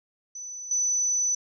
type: tone with level steps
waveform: sine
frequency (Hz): 5990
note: F#8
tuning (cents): +20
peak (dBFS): -35 / -22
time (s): 0.35-1.35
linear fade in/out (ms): 5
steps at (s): 0.71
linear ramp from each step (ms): 2
effects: none